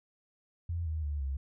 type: tone with pitch steps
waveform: sine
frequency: 85 / 78.85 / 73.15 / 67.86 Hz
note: F2 / D#2 / D2 / C#2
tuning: -46 / +24 / -6 / -36 cents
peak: -31 dBFS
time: 0.69-1.37 s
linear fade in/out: 5 ms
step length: 170 ms
effects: none